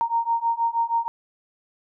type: beating tone pair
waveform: sine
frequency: 923 / 929.3 Hz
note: A#5 / A#5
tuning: -17 / -6 cents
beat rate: 6.3 Hz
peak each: -24 / -23 dBFS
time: 0.01-1.08 s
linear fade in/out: 0 ms
effects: none